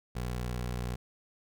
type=tone; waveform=20% pulse; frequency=61 Hz; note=B1; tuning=21 cents flat; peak=-28 dBFS; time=0.15-0.96 s; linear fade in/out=10 ms; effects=none